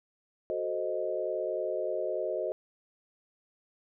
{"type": "chord", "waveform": "sine", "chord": "F# diminished seventh", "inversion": "none", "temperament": "equal", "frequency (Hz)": [370, 440, 523.3, 622.3], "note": ["F#4", "A4", "C5", "Eb5"], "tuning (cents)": [0, 0, 0, 0], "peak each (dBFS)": [-36, -37, -35, -33], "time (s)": [0.5, 2.52], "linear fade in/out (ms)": 0, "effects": []}